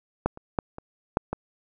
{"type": "clicks", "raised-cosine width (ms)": 1, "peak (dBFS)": [-8, -27, -9, -23, -6, -14], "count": 6, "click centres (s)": [0.26, 0.374, 0.588, 0.784, 1.171, 1.33], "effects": []}